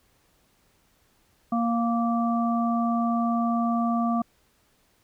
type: harmonic tone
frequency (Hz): 233.1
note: A#3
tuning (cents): 0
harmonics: 1 / 3 / 5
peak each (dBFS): -23 / -28 / -30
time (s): 1.52-4.22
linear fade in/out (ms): 5
effects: pink hiss -65 dBFS RMS until 5.03 s